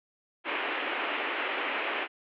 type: band-pass noise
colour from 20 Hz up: white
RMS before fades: -32 dBFS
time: 0.44-2.08 s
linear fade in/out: 50 ms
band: 270 to 2900 Hz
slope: 48 dB/octave
effects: none